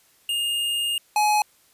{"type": "tone pair in turn", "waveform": "square", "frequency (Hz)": [2830, 842.8], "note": ["F7", "G#5"], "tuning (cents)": [22, 25], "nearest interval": "octave + major sixth", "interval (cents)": 2097, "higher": "first", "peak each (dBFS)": [-23, -18], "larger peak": "second", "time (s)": [[0.29, 0.98], [1.16, 1.42]], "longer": "first", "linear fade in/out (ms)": 2, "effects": ["white hiss -59 dBFS RMS until 1.73 s", "resampled to 32000 Hz"]}